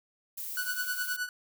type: noise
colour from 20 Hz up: violet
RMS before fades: -38 dBFS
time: 0.37-1.17 s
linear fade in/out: 10 ms
type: tone with tremolo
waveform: 45% pulse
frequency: 1480 Hz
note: F#6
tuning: in tune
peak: -28 dBFS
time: 0.57-1.29 s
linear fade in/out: 2 ms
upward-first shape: triangle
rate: 9.6 Hz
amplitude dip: 85%
effects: none